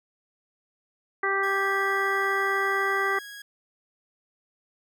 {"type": "harmonic tone", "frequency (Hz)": 392, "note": "G4", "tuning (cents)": 0, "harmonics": [1, 2, 3, 4, 5], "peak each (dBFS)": [-29, -33, -28, -29, -28], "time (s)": [1.23, 3.19], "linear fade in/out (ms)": 5}
{"type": "tone", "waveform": "sawtooth", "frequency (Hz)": 1652, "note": "G#6", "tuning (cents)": -10, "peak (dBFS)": -36, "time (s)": [1.43, 3.42], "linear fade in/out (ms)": 5}
{"type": "clicks", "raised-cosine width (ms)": 0.3, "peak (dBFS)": -37, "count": 2, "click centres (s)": [2.236, 2.243]}
{"effects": []}